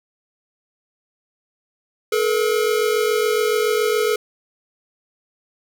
square tone pair together, 429.8 / 476.9 Hz, A4 / A#4, -41 / +39 cents, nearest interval major second, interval 180 cents, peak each -19 / -22 dBFS, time 2.12-4.16 s, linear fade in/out 5 ms, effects none

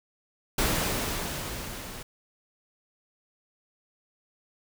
pink noise with level ramp, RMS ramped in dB -25 to -41 dBFS, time 0.58-2.03 s, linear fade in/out 5 ms, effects none

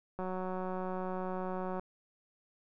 click train, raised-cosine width 1 ms, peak -25 dBFS, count 298, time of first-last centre 0.19-1.795 s, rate 185 Hz, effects none

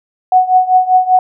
sine tone with tremolo, 740 Hz, F#5, in tune, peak -3 dBFS, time 0.32-1.19 s, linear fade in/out 2 ms, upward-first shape triangle, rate 5.1 Hz, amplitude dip 90%, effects none

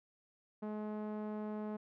sawtooth tone with low-pass filter, 212.3 Hz, G#3, 38 cents sharp, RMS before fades -41 dBFS, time 0.62-1.77 s, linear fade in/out 10 ms, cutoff 930 Hz, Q 0.9, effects none

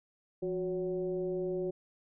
sine tone with frequency modulation, 366.2 Hz, F#4, 18 cents flat, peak -31 dBFS, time 0.42-1.71 s, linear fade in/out 10 ms, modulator 194 Hz, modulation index 0.74, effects none

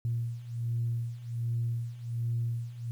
sine beating tone pair, 116.54 / 117.84 Hz, A#2 / A#2, 0 / +19 cents, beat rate 1.3 Hz, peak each -34 / -31 dBFS, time 0.05-2.91 s, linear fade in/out 0 ms, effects tanh soft clip ceiling -22 dBFS + 10-bit

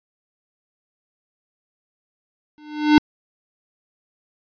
square tone with exponential growth, 300 Hz, D4, 37 cents sharp, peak -7 dBFS, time 2.58-2.98 s, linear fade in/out 0 ms, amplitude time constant 86 ms, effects resampled to 11025 Hz

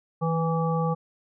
harmonic tone with a mistuned harmonic, 164.81 Hz, E3, in tune, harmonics 1 / 3 / 5 / 7, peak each -24 / -29 / -31 / -32 dBFS, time 0.21-0.95 s, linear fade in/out 20 ms, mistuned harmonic 1, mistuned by -29 cents, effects none

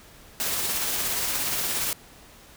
white noise with tremolo, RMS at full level -26 dBFS, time 0.4-1.93 s, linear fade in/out 0 ms, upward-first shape sine, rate 17 Hz, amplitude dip 25%, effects pink hiss -50 dBFS RMS until 2.56 s

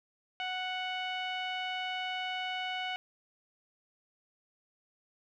sawtooth tone with low-pass filter, 740 Hz, F#5, in tune, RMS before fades -36 dBFS, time 0.4-2.96 s, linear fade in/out 0 ms, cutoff 2800 Hz, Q 4.1, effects none

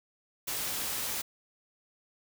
white noise, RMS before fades -34 dBFS, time 0.47-1.22 s, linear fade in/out 10 ms, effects none

